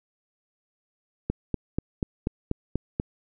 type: click train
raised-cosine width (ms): 3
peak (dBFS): -12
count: 8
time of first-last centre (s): 1.3-2.999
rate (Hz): 4.12
effects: none